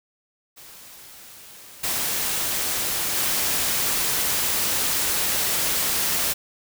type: noise with level steps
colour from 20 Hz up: white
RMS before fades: -44 / -25 / -23 dBFS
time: 0.56-6.34 s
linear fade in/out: 20 ms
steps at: 1.83 / 3.15 s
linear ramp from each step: 10 ms
effects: none